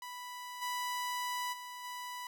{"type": "tone with level steps", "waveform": "sawtooth", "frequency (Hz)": 987.8, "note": "B5", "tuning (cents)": 0, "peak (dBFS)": [-39, -31, -40, -37], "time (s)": [0.02, 2.27], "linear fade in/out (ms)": 2, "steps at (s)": [0.61, 1.52, 1.83], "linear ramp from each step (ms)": 20, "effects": []}